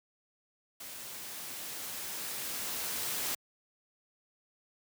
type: noise with level ramp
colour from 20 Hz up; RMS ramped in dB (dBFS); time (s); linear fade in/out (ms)
white; -45 to -34; 0.8-3.35; 5
effects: high-pass 100 Hz 12 dB/octave